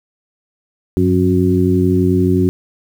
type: harmonic tone with a mistuned harmonic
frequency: 91.5 Hz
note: F#2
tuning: 19 cents flat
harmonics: 1 / 2 / 3 / 4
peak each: -16 / -16 / -16 / -16 dBFS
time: 0.97-2.49 s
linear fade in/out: 0 ms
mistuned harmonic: 1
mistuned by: +83 cents
effects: 7-bit